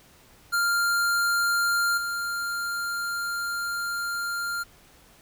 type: tone with level steps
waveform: square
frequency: 1396 Hz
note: F6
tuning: 1 cent flat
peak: -22 / -28 dBFS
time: 0.52-4.64 s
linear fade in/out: 20 ms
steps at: 1.97 s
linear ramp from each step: 10 ms
effects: pink hiss -55 dBFS RMS until 5.21 s